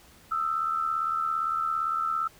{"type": "tone pair together", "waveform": "sine", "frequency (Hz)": [1251, 1328.6], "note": ["D#6", "E6"], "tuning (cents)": [9, 13], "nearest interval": "minor second", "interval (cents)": 104, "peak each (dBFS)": [-32, -26], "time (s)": [0.31, 2.28], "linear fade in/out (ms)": 10, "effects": ["pink hiss -55 dBFS RMS until 2.39 s"]}